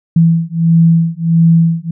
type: beating tone pair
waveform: sine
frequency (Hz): 165 / 166.5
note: E3 / E3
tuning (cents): +2 / +18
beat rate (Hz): 1.5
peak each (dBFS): -10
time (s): 0.16-1.91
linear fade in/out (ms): 5
effects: none